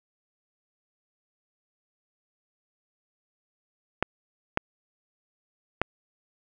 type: clicks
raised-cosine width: 0.5 ms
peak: -7 dBFS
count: 3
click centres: 4.026 / 4.574 / 5.816 s
effects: none